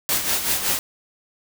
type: noise with tremolo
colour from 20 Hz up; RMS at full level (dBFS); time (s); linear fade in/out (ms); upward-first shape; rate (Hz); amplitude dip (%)
white; -20; 0.09-0.79; 0; sine; 5.3; 60
effects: none